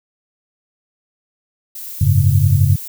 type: noise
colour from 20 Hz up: violet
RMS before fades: -30 dBFS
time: 1.75-2.88 s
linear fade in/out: 5 ms
type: chord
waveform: sine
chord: F# suspended second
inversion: none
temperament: equal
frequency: 92.5 / 103.83 / 138.59 Hz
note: F#2 / G#2 / C#3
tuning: 0 / 0 / 0 cents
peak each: -14 dBFS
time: 2.01-2.76 s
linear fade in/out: 5 ms
effects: none